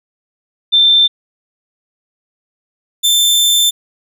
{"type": "tone pair in turn", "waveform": ["sine", "sawtooth"], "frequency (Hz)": [3565, 3552], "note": ["A7", "A7"], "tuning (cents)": [22, 16], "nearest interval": "unison", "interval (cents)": 6, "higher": "first", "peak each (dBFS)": -6, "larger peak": "neither", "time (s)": [[0.72, 1.08], [3.03, 3.71]], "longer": "second", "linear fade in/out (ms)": 20, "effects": []}